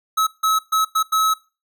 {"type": "tone bursts at uneven times", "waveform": "square", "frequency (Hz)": 1290, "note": "E6", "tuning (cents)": -38, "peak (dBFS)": -16, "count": 5, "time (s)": [[0.17, 0.27], [0.43, 0.59], [0.72, 0.85], [0.95, 1.03], [1.12, 1.34]], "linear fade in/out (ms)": 10, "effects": ["noise-tail reverb RT60 0.3 s tail -19 dB re dry"]}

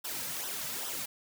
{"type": "noise with flanger", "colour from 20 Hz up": "white", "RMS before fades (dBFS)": -37, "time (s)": [0.04, 1.06], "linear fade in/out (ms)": 10, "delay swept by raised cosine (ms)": [0.43, 2.83], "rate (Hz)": 2.4, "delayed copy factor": -0.7, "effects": []}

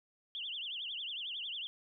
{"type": "tone with vibrato", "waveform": "sine", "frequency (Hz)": 3129, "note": "G7", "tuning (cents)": -4, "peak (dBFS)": -38, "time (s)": [0.35, 1.67], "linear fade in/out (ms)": 0, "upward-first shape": "triangle", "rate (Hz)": 11, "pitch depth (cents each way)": 250, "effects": []}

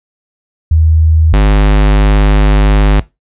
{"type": "tone pair in turn", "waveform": ["sine", "square"], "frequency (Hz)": [79.6, 50.78], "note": ["D#2", "G#1"], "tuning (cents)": [40, -38], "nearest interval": "minor sixth", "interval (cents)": 778, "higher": "first", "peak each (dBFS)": -5, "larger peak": "neither", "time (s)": [[0.71, 1.33], [1.33, 3]], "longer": "second", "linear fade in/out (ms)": 5, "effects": ["noise-tail reverb RT60 0.2 s tail -18 dB re dry", "resampled to 8000 Hz"]}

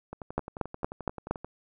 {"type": "two click trains", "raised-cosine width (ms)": 1, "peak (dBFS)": [-13, -24], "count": [5, 16], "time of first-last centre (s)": [[0.38, 1.31], [0.13, 1.446]], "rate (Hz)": [4.3, 11.4], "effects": []}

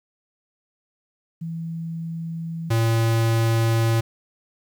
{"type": "tone pair in turn", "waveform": ["sine", "square"], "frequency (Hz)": [164.81, 113.95], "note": ["E3", "A#2"], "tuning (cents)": [0, -39], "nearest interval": "tritone", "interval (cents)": 639, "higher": "first", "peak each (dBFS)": [-27, -18], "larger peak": "second", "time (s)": [[1.41, 2.7], [2.7, 4.01]], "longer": "second", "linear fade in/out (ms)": 10, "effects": ["10-bit"]}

